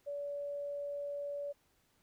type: tone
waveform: sine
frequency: 573 Hz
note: D5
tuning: 43 cents flat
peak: -37 dBFS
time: 0.06-1.53 s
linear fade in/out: 20 ms
effects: pink hiss -73 dBFS RMS until 2.02 s